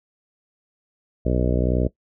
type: harmonic tone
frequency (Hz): 61.74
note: B1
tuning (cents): 0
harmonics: 1 / 2 / 3 / 4 / 5 / 6 / 7 / 8 / 9 / 10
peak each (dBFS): -22 / -25 / -27 / -28 / -29 / -30 / -30 / -31 / -32 / -32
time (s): 1.25-1.88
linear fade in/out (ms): 10
effects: noise-tail reverb RT60 0.1 s tail -19 dB re dry